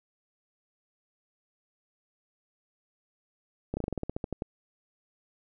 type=slowing click train; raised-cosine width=2 ms; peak=-18 dBFS; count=13; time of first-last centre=3.74-4.421 s; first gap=30 ms; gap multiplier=1.11; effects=none